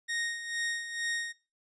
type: tone with tremolo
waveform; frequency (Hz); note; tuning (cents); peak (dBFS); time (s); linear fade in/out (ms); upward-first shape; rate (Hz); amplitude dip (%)
sawtooth; 1862; A#6; -2; -26; 0.08-1.33; 20; sine; 2.2; 65
effects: noise-tail reverb RT60 0.3 s tail -21 dB re dry + resampled to 22050 Hz